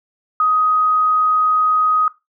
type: tone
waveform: sine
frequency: 1254 Hz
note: D#6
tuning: 13 cents sharp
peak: -12 dBFS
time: 0.4-2.08 s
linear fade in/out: 2 ms
effects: noise-tail reverb RT60 0.2 s tail -17 dB re dry